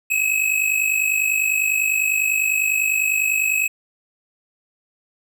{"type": "tone pair together", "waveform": "square", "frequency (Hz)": [2538, 2588], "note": ["D#7", "E7"], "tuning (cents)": [34, -32], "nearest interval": "unison", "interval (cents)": 34, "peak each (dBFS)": -21, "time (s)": [0.1, 3.68], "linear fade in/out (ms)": 10, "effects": []}